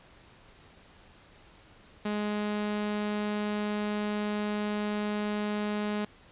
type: tone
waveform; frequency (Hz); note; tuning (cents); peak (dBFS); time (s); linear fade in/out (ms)
sawtooth; 208.9; G#3; +10; -25; 2.05-6.05; 5
effects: pink hiss -56 dBFS RMS until 6.31 s + resampled to 8000 Hz